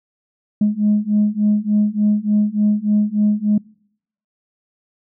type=beating tone pair; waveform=sine; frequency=207.7 / 211.1 Hz; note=G#3 / G#3; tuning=0 / +29 cents; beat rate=3.4 Hz; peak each=-16 / -15 dBFS; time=0.61-3.58 s; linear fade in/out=5 ms; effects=noise-tail reverb RT60 0.7 s tail -26 dB re dry + tanh soft clip ceiling -8 dBFS